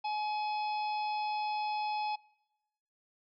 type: harmonic tone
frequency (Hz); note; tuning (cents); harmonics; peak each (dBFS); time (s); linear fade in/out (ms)
846; G#5; +32; 1 / 3 / 4 / 5 / 6; -32 / -43 / -50 / -50 / -48; 0.04-2.16; 10
effects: noise-tail reverb RT60 1.0 s tail -25 dB re dry